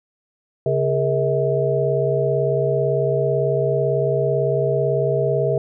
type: tone cluster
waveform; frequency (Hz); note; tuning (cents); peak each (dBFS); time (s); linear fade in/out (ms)
sine; 137.7 / 409.4 / 467.4 / 643; C#3 / G#4 / A#4 / E5; -11 / -25 / +5 / -43; -22; 0.66-5.58; 2
effects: none